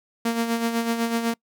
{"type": "tone with tremolo", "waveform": "sawtooth", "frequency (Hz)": 231.2, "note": "A#3", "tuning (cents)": -14, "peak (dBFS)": -16, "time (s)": [0.25, 1.34], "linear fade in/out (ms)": 5, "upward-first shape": "sine", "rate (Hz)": 8, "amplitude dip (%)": 55, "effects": ["noise-tail reverb RT60 0.1 s tail -25 dB re dry"]}